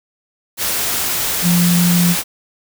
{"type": "tone in noise", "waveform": "sine", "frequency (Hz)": 174.61, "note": "F3", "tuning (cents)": 0, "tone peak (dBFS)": -11, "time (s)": [1.42, 2.16], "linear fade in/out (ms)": 50, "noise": "white", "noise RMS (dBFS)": -19, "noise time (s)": [0.57, 2.24], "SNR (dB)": 5, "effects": []}